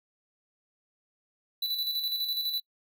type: tone with tremolo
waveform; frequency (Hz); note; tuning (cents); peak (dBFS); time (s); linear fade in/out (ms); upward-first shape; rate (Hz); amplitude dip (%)
square; 3971; B7; +9; -28; 1.62-2.6; 5; square; 12; 45
effects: noise-tail reverb RT60 0.1 s tail -24 dB re dry